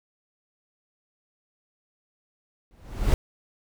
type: noise with exponential growth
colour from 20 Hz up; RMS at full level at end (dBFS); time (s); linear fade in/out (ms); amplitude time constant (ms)
brown; -17; 2.71-3.14; 0; 92
effects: none